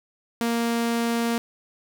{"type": "tone", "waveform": "sawtooth", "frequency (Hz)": 233.1, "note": "A#3", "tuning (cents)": 0, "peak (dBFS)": -18, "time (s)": [0.41, 1.38], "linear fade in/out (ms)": 0, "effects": []}